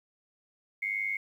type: tone pair together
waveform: sine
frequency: 2101 / 2202 Hz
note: C7 / C#7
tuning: +7 / -12 cents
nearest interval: minor second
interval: 81 cents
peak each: -32 / -32 dBFS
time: 0.82-1.17 s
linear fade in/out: 5 ms
effects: 10-bit